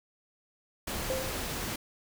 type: noise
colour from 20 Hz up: pink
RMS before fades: -35 dBFS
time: 0.87-1.76 s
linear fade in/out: 5 ms
type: tone with exponential decay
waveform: sine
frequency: 523.3 Hz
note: C5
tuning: in tune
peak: -27 dBFS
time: 1.1-1.61 s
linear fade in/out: 0 ms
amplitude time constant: 110 ms
effects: none